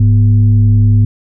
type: tone with frequency modulation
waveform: sine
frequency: 103.83 Hz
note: G#2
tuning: in tune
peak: -5 dBFS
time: 0-1.05 s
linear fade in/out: 5 ms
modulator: 138 Hz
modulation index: 0.43
effects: none